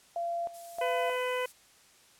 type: tone with tremolo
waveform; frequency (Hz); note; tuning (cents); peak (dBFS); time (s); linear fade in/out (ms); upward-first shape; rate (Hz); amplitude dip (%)
sine; 685; F5; -34; -30; 0.16-1.16; 2; square; 1.6; 80
type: noise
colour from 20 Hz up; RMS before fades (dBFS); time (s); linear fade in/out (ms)
violet; -45; 0.53-1.53; 20
type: harmonic tone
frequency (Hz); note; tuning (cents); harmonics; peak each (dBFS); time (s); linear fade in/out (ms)
502; B4; +28; 1 / 2 / 3 / 4 / 5 / 6; -31 / -36 / -41 / -39 / -41 / -43; 0.81-1.46; 5
effects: white hiss -60 dBFS RMS until 2.19 s + low-pass 10000 Hz 12 dB/octave